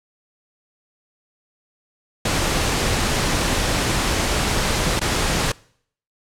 pink noise with dropouts, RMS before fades -20 dBFS, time 2.25-5.52 s, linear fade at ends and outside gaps 5 ms, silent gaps 4.995-5.013 s, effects noise-tail reverb RT60 0.6 s tail -23 dB re dry + low-pass 9000 Hz 12 dB/octave

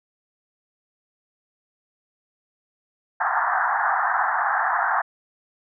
pink band-pass noise, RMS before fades -22 dBFS, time 3.2-5.02 s, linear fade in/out 10 ms, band 700 to 1800 Hz, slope 96 dB/octave, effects none

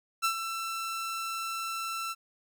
sawtooth tone with ADSR envelope, 1338 Hz, E6, 25 cents sharp, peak -20 dBFS, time 0.22-2.15 s, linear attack 27 ms, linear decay 88 ms, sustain -9 dB, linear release 37 ms, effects none

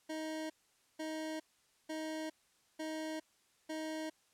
25% pulse tone bursts, 314.3 Hz, D#4, 18 cents sharp, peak -35 dBFS, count 5, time 0.09-4.1 s, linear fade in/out 10 ms, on 410 ms, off 490 ms, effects white hiss -72 dBFS RMS until 4.33 s + low-pass 10000 Hz 12 dB/octave

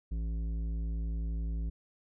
sine tone with tanh clipping, 55.5 Hz, A1, 16 cents sharp, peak -33 dBFS, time 0.11-1.7 s, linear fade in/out 10 ms, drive 11 dB, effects none

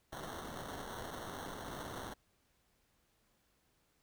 blue noise with sample-and-hold, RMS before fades -45 dBFS, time 0.12-2.14 s, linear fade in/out 10 ms, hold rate 2450 Hz, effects pink hiss -75 dBFS RMS until 4.02 s

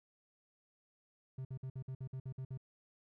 triangle tone bursts, 130.81 Hz, C3, in tune, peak -38 dBFS, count 10, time 1.38-2.575 s, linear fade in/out 5 ms, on 70 ms, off 55 ms, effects none

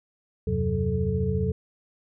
sine tone cluster, 79.8 / 94.4 / 129.6 / 182.8 / 435.4 Hz, D#2 / F#2 / C3 / F#3 / A4, +44 / +35 / -16 / -21 / -18 cents, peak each -29 dBFS, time 0.47-1.52 s, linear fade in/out 5 ms, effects none

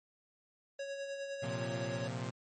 square tone with tremolo, 554.4 Hz, C#5, in tune, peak -38 dBFS, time 0.79-2.08 s, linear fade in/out 5 ms, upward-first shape sine, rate 9.8 Hz, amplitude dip 40%
sawtooth chord, Bb suspended second, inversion none, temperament equal with one note detuned, 115.94 / 130.81 / 174.61 Hz, Bb2 / C3 / F3, -9 / 0 / 0 cents, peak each -36 / -37 / -40 dBFS, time 1.42-2.31 s, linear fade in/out 20 ms
effects MP3 32 kbps

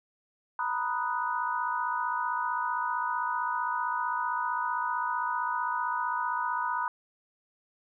sine chord, B major seventh, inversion third, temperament equal, 932.3 / 987.8 / 1244.5 / 1480 Hz, A#5 / B5 / D#6 / F#6, 0 / 0 / 0 / 0 cents, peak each -34 / -31 / -34 / -35 dBFS, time 0.59-6.88 s, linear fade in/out 2 ms, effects none

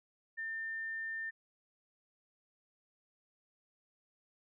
sine tone, 1800 Hz, A6, 39 cents sharp, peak -37 dBFS, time 0.37-1.31 s, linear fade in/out 20 ms, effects none

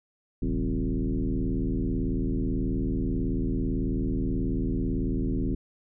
sine tone with frequency modulation, 107.1 Hz, A2, 46 cents flat, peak -24 dBFS, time 0.42-5.55 s, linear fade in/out 5 ms, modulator 78.3 Hz, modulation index 2.9, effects none

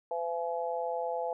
harmonic tone, 169.2 Hz, E3, 45 cents sharp, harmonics 3 / 4 / 5, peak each -34 / -35 / -36 dBFS, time 0.11-1.33 s, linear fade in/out 2 ms, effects none

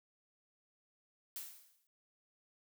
blue noise with exponential decay, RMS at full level -42 dBFS, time 1.36-1.87 s, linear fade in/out 1 ms, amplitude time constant 110 ms, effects none

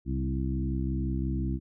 harmonic tone with a mistuned harmonic, 65.7 Hz, C2, 8 cents sharp, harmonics 1 / 2 / 3 / 4 / 5, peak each -30 / -33 / -35 / -36 / -37 dBFS, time 0.05-1.6 s, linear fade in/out 50 ms, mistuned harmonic 2, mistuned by +34 cents, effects none

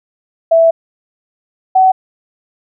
sine tone pair in turn, 659.3 / 753.9 Hz, E5 / F#5, 0 / +32 cents, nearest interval major second, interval 232 cents, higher second, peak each -5 dBFS, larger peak neither, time 0.51-0.71 / 1.75-1.92 s, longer first, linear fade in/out 10 ms, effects none

